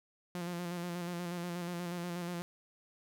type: tone with vibrato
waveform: sawtooth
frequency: 174.61 Hz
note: F3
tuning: in tune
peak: -33 dBFS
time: 0.35-2.42 s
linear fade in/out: 0 ms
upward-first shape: square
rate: 8.3 Hz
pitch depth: 31 cents each way
effects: none